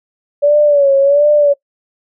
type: tone with vibrato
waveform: sine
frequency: 571 Hz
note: D5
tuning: 49 cents flat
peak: -6 dBFS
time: 0.42-1.54 s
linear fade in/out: 20 ms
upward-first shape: sine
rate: 1.4 Hz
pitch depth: 73 cents each way
effects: noise-tail reverb RT60 0.1 s tail -21 dB re dry